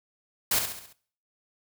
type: noise with echo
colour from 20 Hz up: white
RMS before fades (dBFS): -24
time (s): 0.51-0.59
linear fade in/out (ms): 5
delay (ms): 68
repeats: 5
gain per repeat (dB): -6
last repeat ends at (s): 0.93
effects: noise-tail reverb RT60 0.5 s tail -19 dB re dry